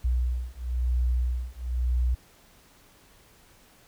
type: beating tone pair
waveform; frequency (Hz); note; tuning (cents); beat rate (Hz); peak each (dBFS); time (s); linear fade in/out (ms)
sine; 61 / 62; B1 / B1; -21 / +7; 1; -26; 0.04-2.15; 10
effects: tanh soft clip ceiling -17 dBFS + pink hiss -57 dBFS RMS until 3.87 s